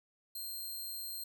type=tone; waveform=5% pulse; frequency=4186 Hz; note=C8; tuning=in tune; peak=-33 dBFS; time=0.35-1.24 s; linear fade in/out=5 ms; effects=none